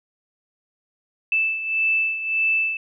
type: beating tone pair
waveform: sine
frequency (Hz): 2637 / 2638.7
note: E7 / E7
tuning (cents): 0 / +1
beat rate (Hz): 1.7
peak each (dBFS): -20 / -26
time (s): 1.32-2.77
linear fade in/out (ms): 2
effects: none